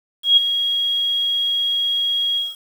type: tone with ADSR envelope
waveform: sine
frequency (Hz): 3292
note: G#7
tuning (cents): -16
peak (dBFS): -7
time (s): 0.23-2.56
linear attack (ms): 140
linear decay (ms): 14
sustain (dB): -10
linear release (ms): 190
effects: 7-bit